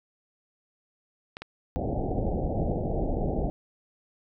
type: clicks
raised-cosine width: 0.3 ms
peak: -21 dBFS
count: 2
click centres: 1.369 / 1.42 s
type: low-pass noise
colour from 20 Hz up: pink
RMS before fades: -28 dBFS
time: 1.76-3.5 s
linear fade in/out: 0 ms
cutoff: 790 Hz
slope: 96 dB/octave
effects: none